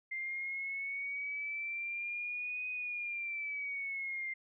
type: linear two-way sweep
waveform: sine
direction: up then down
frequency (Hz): 2093 to 2500 to 2093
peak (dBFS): -36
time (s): 0.11-4.34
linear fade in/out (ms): 10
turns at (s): 2.69
effects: none